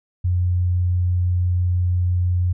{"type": "tone", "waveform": "sine", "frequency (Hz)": 89.4, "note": "F2", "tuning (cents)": 41, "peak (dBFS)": -16, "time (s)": [0.24, 2.53], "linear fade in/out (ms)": 10, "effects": []}